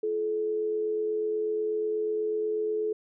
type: tone pair together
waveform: sine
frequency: 342.2 / 430.4 Hz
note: F4 / A4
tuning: -35 / -38 cents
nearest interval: major third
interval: 397 cents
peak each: -37 / -26 dBFS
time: 0.03-2.93 s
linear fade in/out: 5 ms
effects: none